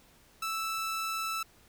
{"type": "tone", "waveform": "sawtooth", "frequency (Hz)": 1318.5, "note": "E6", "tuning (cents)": 0, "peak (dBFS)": -28, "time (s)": [0.42, 1.43], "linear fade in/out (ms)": 5, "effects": ["pink hiss -61 dBFS RMS until 1.68 s"]}